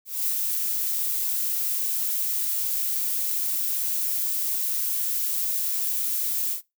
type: noise with ADSR envelope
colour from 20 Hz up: violet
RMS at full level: -24 dBFS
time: 0.05-6.62 s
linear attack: 220 ms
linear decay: 50 ms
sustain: -2 dB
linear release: 110 ms
effects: noise-tail reverb RT60 0.2 s tail -20 dB re dry

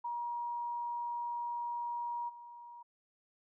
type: tone with level steps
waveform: sine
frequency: 952 Hz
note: A#5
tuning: 36 cents sharp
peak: -35 / -48 dBFS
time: 0.04-2.83 s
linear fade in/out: 10 ms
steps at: 2.28 s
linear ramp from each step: 20 ms
effects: none

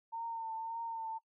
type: tone with vibrato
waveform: sine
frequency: 908 Hz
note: A#5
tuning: 46 cents flat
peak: -37 dBFS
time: 0.12-1.19 s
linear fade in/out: 20 ms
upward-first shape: triangle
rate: 1.8 Hz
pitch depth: 34 cents each way
effects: noise-tail reverb RT60 0.1 s tail -21 dB re dry

